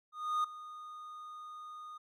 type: tone with ADSR envelope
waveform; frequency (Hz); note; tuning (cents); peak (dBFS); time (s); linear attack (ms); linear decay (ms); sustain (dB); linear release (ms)
triangle; 1231; D#6; -19; -26; 0.12-1.98; 320; 6; -17; 10
effects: none